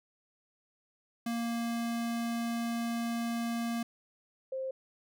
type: tone pair in turn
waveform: square / sine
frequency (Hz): 233.1 / 526.8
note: A#3 / C5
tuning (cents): 0 / +12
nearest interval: octave + major second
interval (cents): 1412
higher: second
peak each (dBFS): -32 / -33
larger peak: first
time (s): 1.26-3.83 / 4.52-4.71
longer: first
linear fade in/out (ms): 5
effects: none